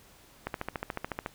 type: click train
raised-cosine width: 0.5 ms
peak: -17 dBFS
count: 12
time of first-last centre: 0.47-1.261 s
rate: 13.9 Hz
effects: pink hiss -57 dBFS RMS until 1.34 s